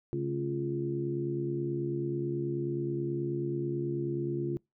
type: harmonic tone with a mistuned harmonic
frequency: 69.3 Hz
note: C#2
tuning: in tune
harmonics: 2 / 3 / 4 / 5 / 6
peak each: -34 / -42 / -41 / -32 / -45 dBFS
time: 0.13-4.57 s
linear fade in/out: 0 ms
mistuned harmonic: 3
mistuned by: +71 cents
effects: noise-tail reverb RT60 0.2 s tail -26 dB re dry